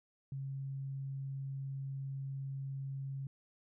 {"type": "tone", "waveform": "sine", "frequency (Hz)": 136.2, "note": "C#3", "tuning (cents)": -30, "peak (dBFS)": -38, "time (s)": [0.32, 3.27], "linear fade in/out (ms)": 2, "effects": []}